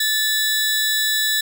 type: tone pair together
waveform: sawtooth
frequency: 1747 / 3922 Hz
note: A6 / B7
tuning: -13 / -13 cents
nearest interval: octave + major second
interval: 1400 cents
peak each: -17 dBFS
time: 0-1.41 s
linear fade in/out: 5 ms
effects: none